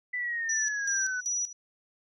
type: exponential sweep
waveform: sine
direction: down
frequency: 2000 to 1480 Hz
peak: -29 dBFS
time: 0.13-1.21 s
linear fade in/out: 10 ms
type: tone with tremolo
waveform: sine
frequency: 5860 Hz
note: F#8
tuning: 18 cents flat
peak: -27 dBFS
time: 0.49-1.53 s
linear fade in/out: 5 ms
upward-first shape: square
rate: 2.6 Hz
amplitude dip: 80%
effects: none